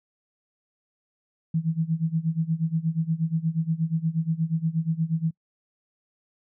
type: tone with tremolo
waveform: sine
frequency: 162.3 Hz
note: E3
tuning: 27 cents flat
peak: -19 dBFS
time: 1.54-5.31 s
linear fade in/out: 5 ms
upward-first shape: sine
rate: 8.4 Hz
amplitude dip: 90%
effects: noise-tail reverb RT60 0.1 s tail -26 dB re dry